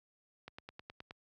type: click train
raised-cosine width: 0.3 ms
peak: -30 dBFS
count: 7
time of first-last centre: 0.48-1.109 s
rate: 9.54 Hz
effects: high-pass 60 Hz 12 dB/octave